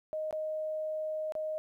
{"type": "tone with dropouts", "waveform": "sine", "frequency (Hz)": 622.3, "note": "D#5", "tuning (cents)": 0, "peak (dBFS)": -32, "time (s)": [0.13, 1.58], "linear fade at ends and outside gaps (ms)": 0, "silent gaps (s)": [[0.309, 0.327], [1.322, 1.352]], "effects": ["12-bit"]}